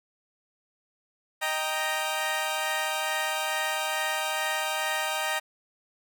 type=chord; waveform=15% pulse; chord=Eb major; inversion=none; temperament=equal; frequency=622.3 / 784 / 932.3 Hz; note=Eb5 / G5 / Bb5; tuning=0 / 0 / 0 cents; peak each=-25 dBFS; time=1.41-5.4 s; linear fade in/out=20 ms; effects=none